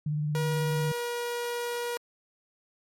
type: tone with vibrato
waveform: sine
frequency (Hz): 150.1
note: D3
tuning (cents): +38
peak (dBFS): -26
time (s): 0.06-0.92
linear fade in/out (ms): 5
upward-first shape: triangle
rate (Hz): 18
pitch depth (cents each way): 40
type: tone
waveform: sawtooth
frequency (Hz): 478.8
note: A#4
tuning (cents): +46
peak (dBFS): -26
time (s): 0.35-1.97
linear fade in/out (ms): 0
effects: MP3 64 kbps